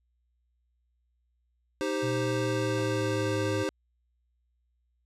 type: chord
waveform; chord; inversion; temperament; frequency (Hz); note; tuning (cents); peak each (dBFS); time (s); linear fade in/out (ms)
square; C minor; first; equal; 311.1 / 392 / 523.3; Eb4 / G4 / C5; 0 / 0 / 0; -33; 1.81-3.69; 0
type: linear sweep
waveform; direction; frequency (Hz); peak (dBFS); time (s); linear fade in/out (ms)
sine; down; 123.47 to 103.83; -31; 2.02-3.64; 20
type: tone with exponential decay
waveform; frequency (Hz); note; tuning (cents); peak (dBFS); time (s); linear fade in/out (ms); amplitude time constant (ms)
10% pulse; 171.1; F3; -35; -33; 2.78-3.06; 0; 60
effects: added 60 Hz sine -70 dBFS peak until 5.05 s + low-pass 8000 Hz 12 dB/octave